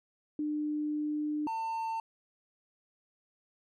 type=tone pair in turn; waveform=sine / triangle; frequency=300.1 / 899.3 Hz; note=D4 / A5; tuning=+38 / +38 cents; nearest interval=octave + perfect fifth; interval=1900 cents; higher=second; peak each=-30 / -30 dBFS; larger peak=neither; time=0.39-1.47 / 1.47-2 s; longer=first; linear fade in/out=2 ms; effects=none